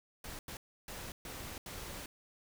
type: noise bursts at uneven times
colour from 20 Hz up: pink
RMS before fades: -45 dBFS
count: 5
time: 0.24-0.39 / 0.48-0.57 / 0.88-1.12 / 1.25-1.58 / 1.66-2.06 s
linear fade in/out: 2 ms
effects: none